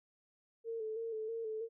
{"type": "tone with vibrato", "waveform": "sine", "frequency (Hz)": 446.5, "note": "A4", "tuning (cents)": 25, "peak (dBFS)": -37, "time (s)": [0.64, 1.69], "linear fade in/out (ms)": 50, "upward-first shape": "square", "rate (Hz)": 3.1, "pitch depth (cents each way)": 39, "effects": []}